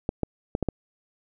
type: clicks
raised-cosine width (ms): 2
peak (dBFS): -11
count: 5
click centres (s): 0.091 / 0.233 / 0.551 / 0.627 / 0.687
effects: none